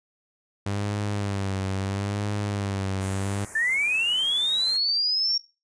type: tone with vibrato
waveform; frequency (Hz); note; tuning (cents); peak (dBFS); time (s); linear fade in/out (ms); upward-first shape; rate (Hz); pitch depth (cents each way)
sawtooth; 99.5; G2; +26; -22; 0.66-3.45; 5; sine; 0.75; 64
type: band-stop noise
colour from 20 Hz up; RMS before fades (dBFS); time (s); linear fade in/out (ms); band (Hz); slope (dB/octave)
white; -39; 3-4.78; 20; 2100 to 6400; 48
type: linear sweep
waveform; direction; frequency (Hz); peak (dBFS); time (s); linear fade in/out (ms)
sine; up; 1737 to 5560; -21; 3.55-5.38; 5
effects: noise-tail reverb RT60 0.3 s tail -20 dB re dry + resampled to 22050 Hz

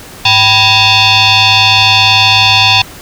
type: tone with frequency modulation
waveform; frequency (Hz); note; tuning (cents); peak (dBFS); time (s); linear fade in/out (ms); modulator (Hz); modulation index
sine; 103.83; G#2; 0; -4; 0.25-2.82; 5; 880; 4.9
effects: pink hiss -31 dBFS RMS until 3.01 s

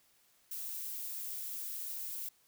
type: noise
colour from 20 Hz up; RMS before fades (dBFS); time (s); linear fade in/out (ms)
violet; -41; 0.51-2.29; 5
effects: white hiss -69 dBFS RMS until 2.47 s

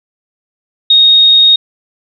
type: tone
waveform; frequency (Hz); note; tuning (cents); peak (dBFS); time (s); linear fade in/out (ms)
sine; 3729; A#7; 0; -3; 0.9-1.56; 5
effects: none

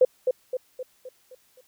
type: tone with echo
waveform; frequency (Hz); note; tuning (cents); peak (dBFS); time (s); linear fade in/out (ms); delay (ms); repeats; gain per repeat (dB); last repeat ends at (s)
sine; 510; C5; -44; -12; 0.01-0.05; 5; 260; 6; -6; 1.61
effects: white hiss -63 dBFS RMS until 1.67 s

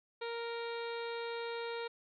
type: harmonic tone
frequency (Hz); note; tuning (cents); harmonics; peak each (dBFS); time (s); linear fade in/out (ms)
466.2; A#4; 0; 1 / 2 / 3 / 4 / 5 / 6 / 7 / 8 / 9; -39 / -45 / -48 / -52 / -50 / -56 / -57 / -52 / -54; 0.21-1.88; 10
effects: none

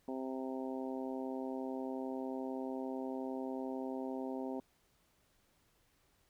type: harmonic tone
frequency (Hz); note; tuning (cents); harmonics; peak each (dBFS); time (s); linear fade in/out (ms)
131.2; C3; +5; 2 / 3 / 4 / 5 / 6 / 7; -40 / -44 / -46 / -48 / -50 / -51; 0.08-4.6; 2
effects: pink hiss -73 dBFS RMS until 6.29 s

